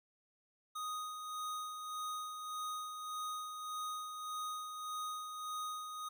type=tone with tremolo; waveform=square; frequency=1244.5 Hz; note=D#6; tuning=in tune; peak=-39 dBFS; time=0.75-6.09 s; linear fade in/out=10 ms; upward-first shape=sine; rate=1.7 Hz; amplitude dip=45%; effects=13-bit